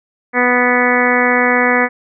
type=harmonic tone; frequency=246.9 Hz; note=B3; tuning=in tune; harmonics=1 / 2 / 3 / 4 / 5 / 6 / 7 / 8 / 9; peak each=-18 / -17 / -20 / -21 / -21 / -23 / -18 / -17 / -21 dBFS; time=0.33-1.89 s; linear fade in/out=50 ms; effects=none